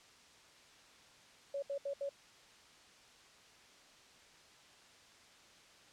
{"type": "tone bursts", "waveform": "sine", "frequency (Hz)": 560, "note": "C#5", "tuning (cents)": 18, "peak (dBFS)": -36, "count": 4, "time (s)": [1.54, 2.092], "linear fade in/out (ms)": 5, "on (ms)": 84, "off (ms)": 72, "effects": ["white hiss -61 dBFS RMS until 5.92 s", "low-pass 6000 Hz 12 dB/octave"]}